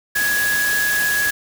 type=tone in noise; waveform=sine; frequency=1670 Hz; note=G#6; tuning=9 cents sharp; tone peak=-17 dBFS; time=0.15-1.31 s; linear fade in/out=10 ms; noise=white; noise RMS=-24 dBFS; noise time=0.15-1.31 s; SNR=+4 dB; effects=none